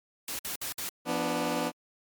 white noise bursts, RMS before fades -35 dBFS, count 4, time 0.28-0.891 s, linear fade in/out 2 ms, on 110 ms, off 57 ms
15% pulse chord, B diminished, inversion second, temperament equal with one note detuned, 171.02 / 246.9 / 293.7 Hz, F3 / B3 / D4, -36 / 0 / 0 cents, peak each -29 / -25 / -25 dBFS, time 1.05-1.72 s, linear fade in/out 50 ms
effects MP3 96 kbps

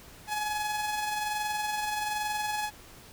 sawtooth tone with amplitude modulation, 844 Hz, G#5, 28 cents sharp, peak -24 dBFS, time 0.27-2.71 s, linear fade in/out 50 ms, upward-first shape sine, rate 21.2 Hz, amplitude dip 35%, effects pink hiss -51 dBFS RMS until 3.12 s

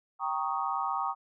sine chord, Eb dominant seventh, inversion first, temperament equal, 784 / 932.3 / 1108.7 / 1244.5 Hz, G5 / Bb5 / Db6 / Eb6, 0 / 0 / 0 / 0 cents, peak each -34 dBFS, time 0.19-1.15 s, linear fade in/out 50 ms, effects none

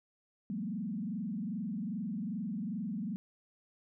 sine tone with frequency modulation, 207.7 Hz, G#3, in tune, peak -34 dBFS, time 0.5-3.16 s, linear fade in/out 0 ms, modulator 22.5 Hz, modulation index 1.5, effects none

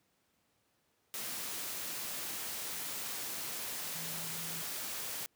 sine tone in noise, 164.81 Hz, E3, in tune, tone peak -48 dBFS, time 3.95-4.62 s, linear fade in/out 0 ms, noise white, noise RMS -40 dBFS, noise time 1.14-5.26 s, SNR -11 dB, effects pink hiss -75 dBFS RMS until 5.35 s + high-pass 100 Hz 12 dB/octave

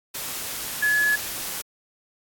sine tone in noise, 1700 Hz, G#6, 40 cents sharp, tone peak -18 dBFS, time 0.82-1.16 s, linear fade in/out 10 ms, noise white, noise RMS -31 dBFS, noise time 0.14-1.62 s, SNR +10 dB, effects AAC 64 kbps

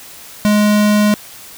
square tone, 209.1 Hz, G#3, 12 cents sharp, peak -10 dBFS, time 0.45-1.14 s, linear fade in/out 0 ms, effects white hiss -36 dBFS RMS until 1.57 s

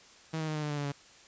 sawtooth tone with pitch steps, 160 / 157.25 / 154.55 / 151.89 / 149.29 / 146.72 / 144.2 / 141.72 Hz, D#3 / D#3 / D#3 / D#3 / D3 / D3 / D3 / C#3, +49 / +19 / -11 / -41 / +29 / -1 / -31 / +39 cents, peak -28 dBFS, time 0.33-0.922 s, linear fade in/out 10 ms, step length 74 ms, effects white hiss -56 dBFS RMS until 1.27 s + resampled to 16000 Hz

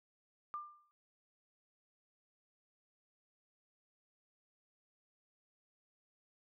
sine tone with exponential decay, 1194 Hz, D6, 28 cents sharp, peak -37 dBFS, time 0.54-0.91 s, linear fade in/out 0 ms, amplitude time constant 80 ms, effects noise-tail reverb RT60 0.1 s tail -25 dB re dry

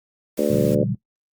white noise, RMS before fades -39 dBFS, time 0.37-0.75 s, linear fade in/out 5 ms
harmonic tone, 73.42 Hz, D2, in tune, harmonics 3 / 4 / 5 / 6 / 7 / 8, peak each -24 / -24 / -24 / -24 / -24 / -24 dBFS, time 0.38-0.84 s, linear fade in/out 10 ms
sine chord, G half-diminished seventh, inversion first, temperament just, 117.6 / 141.12 / 176.4 / 196 Hz, Bb2 / Db3 / F3 / G3, +16 / +31 / +18 / 0 cents, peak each -26 dBFS, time 0.5-0.95 s, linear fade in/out 5 ms
effects noise-tail reverb RT60 0.1 s tail -17 dB re dry + Opus 48 kbps

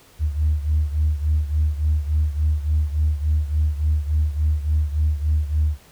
sine beating tone pair, 75.2 / 78.7 Hz, D2 / D#2, +42 / +20 cents, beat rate 3.5 Hz, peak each -18 / -22 dBFS, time 0.19-5.78 s, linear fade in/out 50 ms, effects tanh soft clip ceiling -11 dBFS + pink hiss -51 dBFS RMS until 5.91 s

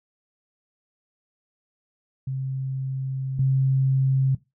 sine tone pair in turn, 133 / 133.49 Hz, C3 / C3, +29 / +35 cents, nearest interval unison, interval 6 cents, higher second, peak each -25 / -17 dBFS, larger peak second, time 2.27-3.39 / 3.39-4.35 s, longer first, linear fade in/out 5 ms, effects noise-tail reverb RT60 0.2 s tail -18 dB re dry

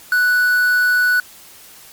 triangle tone with quantisation, 1480 Hz, F#6, in tune, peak -10 dBFS, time 0.12-1.2 s, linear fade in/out 2 ms, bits 5, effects white hiss -42 dBFS RMS until 1.92 s + MP3 96 kbps

